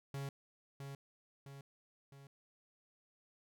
45% pulse tone with echo, 138.59 Hz, C#3, in tune, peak -40 dBFS, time 0.14-0.29 s, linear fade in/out 2 ms, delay 660 ms, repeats 3, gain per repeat -5 dB, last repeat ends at 2.27 s, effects none

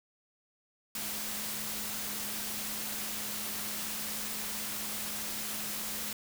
sine tone in noise, 211.2 Hz, G#3, 29 cents sharp, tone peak -48 dBFS, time 0.95-6.13 s, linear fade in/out 2 ms, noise white, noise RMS -37 dBFS, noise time 0.95-6.13 s, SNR -14 dB, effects none

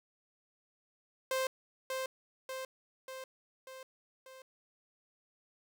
sawtooth tone with echo, 523.3 Hz, C5, in tune, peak -27 dBFS, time 1.31-1.47 s, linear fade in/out 2 ms, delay 590 ms, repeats 5, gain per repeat -4 dB, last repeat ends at 4.42 s, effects none

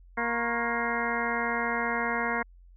harmonic tone with a mistuned harmonic, 234.8 Hz, A#3, 13 cents sharp, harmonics 1 / 2 / 3 / 4 / 5 / 6 / 7 / 8 / 9, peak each -35 / -35 / -35 / -35 / -35 / -35 / -35 / -35 / -35 dBFS, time 0.17-2.43 s, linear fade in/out 10 ms, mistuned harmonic 5, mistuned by -120 cents, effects added 44 Hz sine -50 dBFS peak until 2.76 s

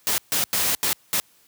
white noise bursts at uneven times, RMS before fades -22 dBFS, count 5, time 0.07-0.18 / 0.32-0.44 / 0.53-0.75 / 0.83-0.93 / 1.13-1.2 s, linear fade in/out 0 ms, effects white hiss -58 dBFS RMS until 1.47 s + high-pass 60 Hz 12 dB/octave

